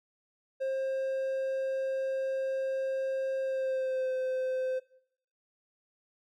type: tone with pitch glide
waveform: triangle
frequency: 532 to 516.9 Hz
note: C5 to C5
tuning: +29 to -21 cents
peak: -27 dBFS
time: 0.6-4.8 s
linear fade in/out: 20 ms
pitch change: -50 cents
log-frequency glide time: 3.42-4.12 s
effects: noise-tail reverb RT60 0.7 s tail -20 dB re dry